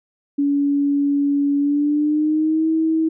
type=tone with pitch glide; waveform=sine; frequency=284 to 320.6 Hz; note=C#4 to E4; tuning=+42 to -48 cents; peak=-15 dBFS; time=0.38-3.09 s; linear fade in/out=10 ms; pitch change=+210 cents; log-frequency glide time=1.58-2.68 s; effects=none